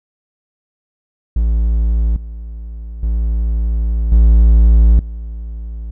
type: tone with level steps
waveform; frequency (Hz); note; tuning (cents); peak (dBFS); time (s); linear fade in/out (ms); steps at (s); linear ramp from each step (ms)
triangle; 56; A1; +31; -9 / -23 / -11 / -3 / -21; 1.36-5.91; 5; 2.16 / 3.03 / 4.12 / 4.99; 2
effects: none